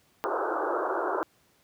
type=band-pass noise; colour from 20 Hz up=pink; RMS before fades=-29 dBFS; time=0.24-1.23 s; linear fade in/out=0 ms; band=320 to 1500 Hz; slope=96 dB/octave; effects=pink hiss -65 dBFS RMS until 1.63 s + high-pass 80 Hz 12 dB/octave